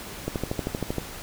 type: click train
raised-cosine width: 2 ms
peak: -13 dBFS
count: 10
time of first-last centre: 0.28-0.983 s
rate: 12.8 Hz
effects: pink hiss -39 dBFS RMS until 1.22 s